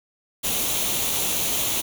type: noise with comb filter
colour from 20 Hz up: white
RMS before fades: -24 dBFS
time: 0.43-1.82 s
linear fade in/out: 20 ms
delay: 0.3 ms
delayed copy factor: +0.55
effects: none